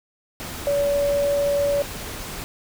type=tone in noise; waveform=sine; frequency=570 Hz; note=C#5; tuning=48 cents sharp; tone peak=-18 dBFS; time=0.67-1.82 s; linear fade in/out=0 ms; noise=pink; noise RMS=-33 dBFS; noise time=0.4-2.44 s; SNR=+12 dB; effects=none